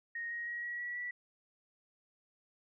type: tone with pitch steps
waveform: sine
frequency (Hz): 1864.7 / 1882 / 1899.5 / 1917.1 / 1934.9 / 1952.9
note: A#6 / A#6 / A#6 / A#6 / B6 / B6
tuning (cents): 0 / +16 / +32 / +48 / -36 / -20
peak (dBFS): -37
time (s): 0.15-1.11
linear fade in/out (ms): 5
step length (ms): 160
effects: none